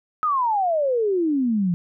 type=exponential sweep; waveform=sine; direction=down; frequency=1287 to 168.1 Hz; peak=-18 dBFS; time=0.23-1.74 s; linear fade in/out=0 ms; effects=none